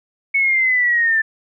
sine linear sweep, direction down, 2217 to 1760 Hz, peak -13 dBFS, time 0.34-1.22 s, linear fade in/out 10 ms, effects none

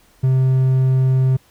triangle tone with hard clipping, 130.81 Hz, C3, in tune, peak -13 dBFS, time 0.23-1.37 s, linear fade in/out 10 ms, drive 6 dB, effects pink hiss -54 dBFS RMS until 1.5 s

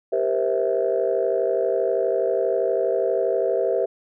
sine chord, C dominant seventh, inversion second, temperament just, 392.4 / 470.9 / 523.3 / 654.1 Hz, G4 / Bb4 / C5 / E5, +2 / +18 / 0 / -14 cents, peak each -24 dBFS, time 0.12-3.86 s, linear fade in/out 10 ms, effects tanh soft clip ceiling -10 dBFS

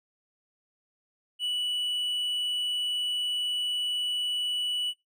triangle tone, 2954 Hz, F#7, 3 cents flat, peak -25 dBFS, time 1.39-4.94 s, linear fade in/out 50 ms, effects noise-tail reverb RT60 0.2 s tail -22 dB re dry

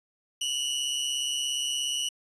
sawtooth tone pair together, 2847 / 2984 Hz, F7 / F#7, +33 / +14 cents, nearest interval minor second, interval 81 cents, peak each -28 / -26 dBFS, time 0.41-2.09 s, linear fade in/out 5 ms, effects resampled to 24000 Hz

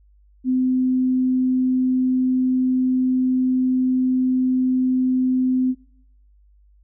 sine tone, 256.3 Hz, C4, 36 cents flat, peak -16 dBFS, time 0.44-5.75 s, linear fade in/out 50 ms, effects noise-tail reverb RT60 0.7 s tail -20 dB re dry + added 50 Hz sine -51 dBFS peak until 6.83 s

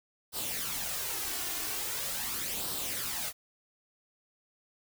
white noise with flanger, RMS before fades -35 dBFS, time 0.32-3.33 s, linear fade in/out 50 ms, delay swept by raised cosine 0.22 to 2.82 ms, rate 0.42 Hz, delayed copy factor +0.55, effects none

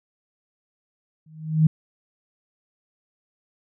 sine tone with exponential growth, 157 Hz, D#3, 16 cents sharp, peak -10 dBFS, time 1.26-1.67 s, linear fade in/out 5 ms, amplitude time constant 88 ms, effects none

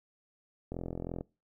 click train, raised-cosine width 2 ms, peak -24 dBFS, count 22, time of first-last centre 0.72-1.21 s, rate 42.9 Hz, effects noise-tail reverb RT60 0.3 s tail -24 dB re dry

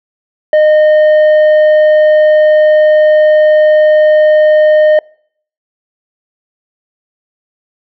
triangle tone with tanh clipping, 613 Hz, D#5, 26 cents flat, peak -5 dBFS, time 0.53-4.99 s, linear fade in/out 2 ms, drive 10 dB, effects noise-tail reverb RT60 0.6 s tail -26 dB re dry

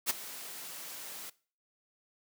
white noise with ADSR envelope, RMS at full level -27 dBFS, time 0.06-1.3 s, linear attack 42 ms, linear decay 13 ms, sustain -17 dB, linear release 8 ms, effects noise-tail reverb RT60 0.4 s tail -20 dB re dry + high-pass 200 Hz 12 dB/octave

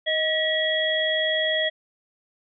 sine tone cluster, 628 / 1925 / 3317 Hz, D#5 / B6 / G#7, +16 / -45 / -3 cents, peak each -25 dBFS, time 0.06-1.7 s, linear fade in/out 20 ms, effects none

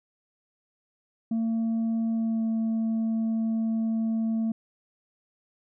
sine tone with pitch glide, 226.4 to 224.1 Hz, A3 to A3, +50 to +32 cents, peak -21 dBFS, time 1.31-4.52 s, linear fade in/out 5 ms, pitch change -18 cents, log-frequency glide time 2.1-2.44 s, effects tanh soft clip ceiling -23 dBFS

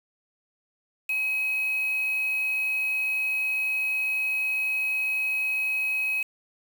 sine tone with quantisation, 2546 Hz, D#7, 39 cents sharp, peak -24 dBFS, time 1.09-6.23 s, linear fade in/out 5 ms, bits 6, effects none

